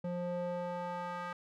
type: tone with band-pass filter sweep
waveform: square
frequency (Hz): 176.3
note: F3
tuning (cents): +17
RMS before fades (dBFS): -38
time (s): 0.04-1.33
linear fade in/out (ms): 5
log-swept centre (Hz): 370 to 1300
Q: 1.9
effects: none